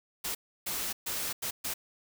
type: noise bursts at uneven times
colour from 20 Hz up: white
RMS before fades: -34 dBFS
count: 5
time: 0.24-0.35 / 0.66-0.93 / 1.06-1.33 / 1.42-1.51 / 1.64-1.74 s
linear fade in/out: 10 ms
effects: none